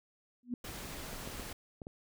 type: tone with exponential growth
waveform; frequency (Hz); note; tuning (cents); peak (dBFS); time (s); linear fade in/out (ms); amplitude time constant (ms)
sine; 244.1; B3; -20; -29; 0.43-0.54; 2; 23
type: noise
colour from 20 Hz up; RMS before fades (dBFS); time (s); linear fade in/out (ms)
pink; -44; 0.64-1.53; 5
type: clicks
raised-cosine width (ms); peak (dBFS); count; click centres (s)
2; -31; 5; 1.13 / 1.275 / 1.397 / 1.818 / 1.869
effects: none